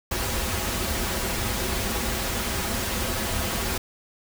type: noise with comb filter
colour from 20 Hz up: pink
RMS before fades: -27 dBFS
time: 0.11-3.78 s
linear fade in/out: 5 ms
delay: 6.7 ms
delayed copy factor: -0.6
effects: none